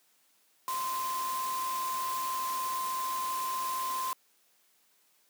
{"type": "tone in noise", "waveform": "sine", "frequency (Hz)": 1039, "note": "C6", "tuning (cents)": -12, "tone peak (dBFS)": -31, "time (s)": [0.68, 4.13], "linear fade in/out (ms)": 0, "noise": "white", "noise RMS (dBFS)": -40, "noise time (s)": [0.68, 4.13], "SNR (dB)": 6, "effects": ["white hiss -68 dBFS RMS until 5.29 s", "high-pass 200 Hz 12 dB/octave"]}